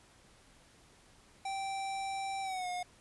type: tone with pitch glide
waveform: square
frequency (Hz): 780 to 719.4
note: G5 to F#5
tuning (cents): -9 to -49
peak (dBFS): -36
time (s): 1.45-2.83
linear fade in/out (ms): 5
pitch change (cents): -140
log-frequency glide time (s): 2.42-2.68
effects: pink hiss -62 dBFS RMS until 3 s + resampled to 24000 Hz